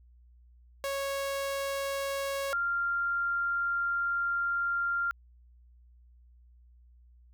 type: tone pair in turn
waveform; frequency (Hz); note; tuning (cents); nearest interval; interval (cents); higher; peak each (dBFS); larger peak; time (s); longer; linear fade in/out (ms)
sawtooth / sine; 552 / 1391; C#5 / F6; -7 / -7; octave + major third; 1600; second; -27; neither; 0.84-2.53 / 2.53-5.11; second; 0
effects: added 60 Hz sine -55 dBFS peak until 7.33 s